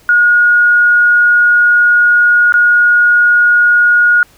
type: tone with dropouts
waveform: sine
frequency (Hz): 1441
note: F#6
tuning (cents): -46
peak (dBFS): -5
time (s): 0.09-4.23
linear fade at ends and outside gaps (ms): 1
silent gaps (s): 2.523-2.54
effects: pink hiss -46 dBFS RMS until 4.37 s

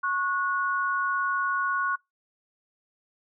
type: tone pair together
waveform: sine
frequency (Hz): 1100 / 1458.2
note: C#6 / F#6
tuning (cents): -14 / -26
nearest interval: perfect fourth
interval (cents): 488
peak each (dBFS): -27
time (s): 0.03-1.96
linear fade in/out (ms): 10
effects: noise-tail reverb RT60 0.2 s tail -26 dB re dry

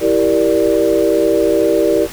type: chord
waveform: sine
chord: E half-diminished seventh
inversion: none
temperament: equal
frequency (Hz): 329.6 / 392 / 466.2 / 587.3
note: E4 / G4 / Bb4 / D5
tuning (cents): 0 / 0 / 0 / 0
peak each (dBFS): -16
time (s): 0-2.08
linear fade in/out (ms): 50
effects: pink hiss -31 dBFS RMS until 2.12 s

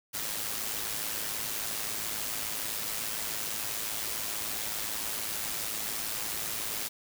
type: noise with amplitude modulation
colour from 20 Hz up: white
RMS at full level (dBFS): -32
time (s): 0.13-6.89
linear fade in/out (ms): 20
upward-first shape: sine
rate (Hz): 107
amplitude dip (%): 50
effects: none

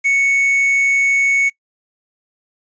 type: tone with quantisation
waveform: triangle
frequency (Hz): 2217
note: C#7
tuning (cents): 0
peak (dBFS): -10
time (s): 0.04-1.5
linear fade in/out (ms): 20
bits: 6
effects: noise-tail reverb RT60 0.1 s tail -24 dB re dry + resampled to 16000 Hz

